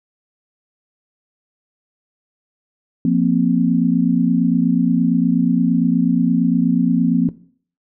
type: chord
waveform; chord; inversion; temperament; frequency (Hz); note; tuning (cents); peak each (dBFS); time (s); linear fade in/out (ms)
sine; F suspended fourth; none; equal; 174.61 / 233.1 / 261.6; F3 / Bb3 / C4; 0 / 0 / 0; -17; 3.05-7.29; 2
effects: noise-tail reverb RT60 0.5 s tail -18 dB re dry